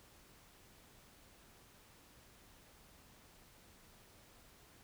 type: silence
effects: pink hiss -63 dBFS RMS until 4.83 s